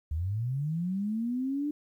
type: linear sweep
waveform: sine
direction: up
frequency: 72 to 299.6 Hz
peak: -28 dBFS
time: 0.11-1.71 s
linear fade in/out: 5 ms
effects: 11-bit